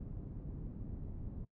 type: low-pass noise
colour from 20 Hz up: pink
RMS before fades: -44 dBFS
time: 0-1.45 s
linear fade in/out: 10 ms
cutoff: 220 Hz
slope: 12 dB/octave
effects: noise-tail reverb RT60 0.1 s tail -18 dB re dry